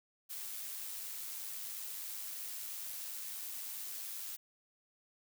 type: noise with amplitude modulation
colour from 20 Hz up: blue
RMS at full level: -42 dBFS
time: 0.29-4.37 s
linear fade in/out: 20 ms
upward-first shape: sine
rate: 103 Hz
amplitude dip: 30%
effects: none